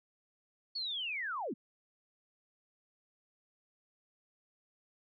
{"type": "linear sweep", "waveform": "sine", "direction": "down", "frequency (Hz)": [4485, 174.3], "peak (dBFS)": -35, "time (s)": [0.75, 1.54], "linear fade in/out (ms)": 10, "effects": []}